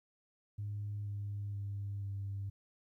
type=tone with pitch steps; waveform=sine; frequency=103.2 / 101.84 / 100.49 / 99.17 Hz; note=G#2 / G#2 / G2 / G2; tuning=-10 / -33 / +43 / +21 cents; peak=-36 dBFS; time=0.58-2.5 s; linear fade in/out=10 ms; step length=480 ms; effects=tanh soft clip ceiling -33 dBFS + 13-bit